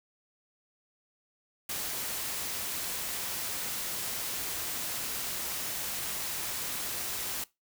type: noise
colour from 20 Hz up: white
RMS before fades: -35 dBFS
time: 1.69-7.44 s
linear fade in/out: 5 ms
effects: noise-tail reverb RT60 0.2 s tail -20 dB re dry